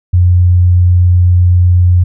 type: tone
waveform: sine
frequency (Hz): 89.2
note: F2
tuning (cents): +37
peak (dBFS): -4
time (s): 0.13-2.04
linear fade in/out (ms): 10
effects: none